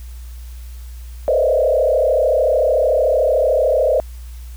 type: tone with frequency modulation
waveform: sine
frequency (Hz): 567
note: C#5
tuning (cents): +39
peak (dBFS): -12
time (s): 1.28-4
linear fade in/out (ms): 0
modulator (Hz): 33.5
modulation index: 2.4
effects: added 60 Hz sine -30 dBFS peak until 4.56 s + white hiss -48 dBFS RMS until 4.56 s